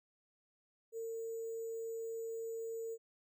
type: tone with sample-and-hold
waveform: sine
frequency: 453.5 Hz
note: A#4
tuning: 48 cents flat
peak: -39 dBFS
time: 0.92-2.98 s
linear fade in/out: 50 ms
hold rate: 7350 Hz
effects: none